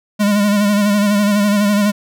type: tone with vibrato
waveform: square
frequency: 205.2 Hz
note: G#3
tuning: 21 cents flat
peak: -12 dBFS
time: 0.19-1.92 s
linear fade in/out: 20 ms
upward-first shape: sine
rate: 12 Hz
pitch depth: 44 cents each way
effects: none